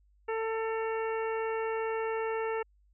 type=harmonic tone with a mistuned harmonic; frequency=446.3 Hz; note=A4; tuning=25 cents sharp; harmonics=1 / 2 / 3 / 4 / 5 / 6; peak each=-31 / -37 / -41 / -43 / -45 / -47 dBFS; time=0.28-2.63 s; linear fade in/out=10 ms; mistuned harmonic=6; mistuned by=+46 cents; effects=added 50 Hz sine -62 dBFS peak until 2.93 s